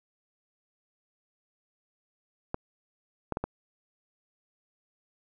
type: clicks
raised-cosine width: 1 ms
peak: -16 dBFS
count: 4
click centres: 2.544 / 3.323 / 3.371 / 3.44 s
effects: none